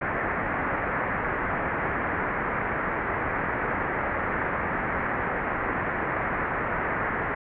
white low-pass noise, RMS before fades -28 dBFS, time 0.01-7.35 s, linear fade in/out 10 ms, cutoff 2000 Hz, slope 48 dB/octave, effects none

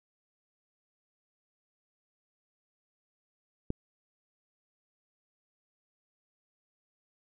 click, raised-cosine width 3 ms, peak -18 dBFS, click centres 3.704 s, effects none

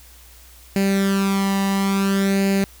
sawtooth tone with flanger, 196 Hz, G3, in tune, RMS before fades -19 dBFS, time 0.76-2.64 s, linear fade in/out 0 ms, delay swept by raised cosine 0.43 to 1.04 ms, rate 0.58 Hz, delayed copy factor +0.7, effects added 60 Hz sine -46 dBFS peak until 2.8 s + white hiss -48 dBFS RMS until 2.8 s

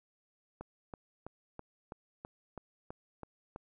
click train, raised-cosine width 1 ms, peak -29 dBFS, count 10, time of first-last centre 0.61-3.561 s, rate 3.05 Hz, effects none

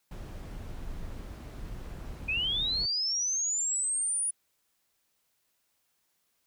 brown noise, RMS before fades -40 dBFS, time 0.11-2.86 s, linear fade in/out 5 ms
sine linear sweep, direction up, 2449 to 9790 Hz, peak -27 dBFS, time 2.28-4.31 s, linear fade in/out 10 ms
effects white hiss -75 dBFS RMS until 6.46 s

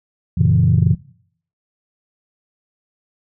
sine chord, F# dominant seventh, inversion none, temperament equal, 92.5 / 116.54 / 138.59 / 164.81 Hz, F#2 / A#2 / C#3 / E3, 0 / 0 / 0 / 0 cents, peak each -16 dBFS, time 0.37-0.95 s, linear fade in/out 10 ms, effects noise-tail reverb RT60 0.6 s tail -19 dB re dry + tanh soft clip ceiling -3 dBFS

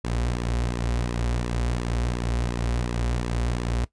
sawtooth tone with flanger, 59.4 Hz, A#1, 33 cents sharp, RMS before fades -26 dBFS, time 0.04-3.85 s, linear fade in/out 5 ms, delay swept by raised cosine 1.3 to 6.6 ms, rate 2.8 Hz, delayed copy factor -0.6, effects noise-tail reverb RT60 0.1 s tail -17 dB re dry + resampled to 22050 Hz

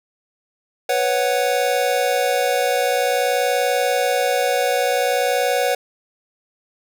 square chord, B suspended second, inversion none, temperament equal, 493.9 / 554.4 / 740 Hz, B4 / C#5 / F#5, 0 / 0 / 0 cents, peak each -22 dBFS, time 0.89-5.75 s, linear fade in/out 5 ms, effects none

